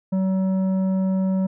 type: tone with tanh clipping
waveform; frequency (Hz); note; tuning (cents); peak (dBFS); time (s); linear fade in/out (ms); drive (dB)
triangle; 189.4; F#3; +41; -20; 0.12-1.47; 10; 13
effects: none